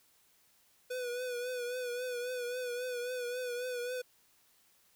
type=tone with vibrato; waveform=square; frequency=493.9 Hz; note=B4; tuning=in tune; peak=-36 dBFS; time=0.9-4.02 s; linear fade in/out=10 ms; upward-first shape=triangle; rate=3.7 Hz; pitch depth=55 cents each way; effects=white hiss -68 dBFS RMS until 4.95 s